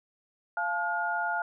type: tone cluster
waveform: sine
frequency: 693 / 865 / 1427 Hz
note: F5 / A5 / F6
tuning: -14 / -30 / +37 cents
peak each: -33 / -32 / -30 dBFS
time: 0.57-1.42 s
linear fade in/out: 2 ms
effects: none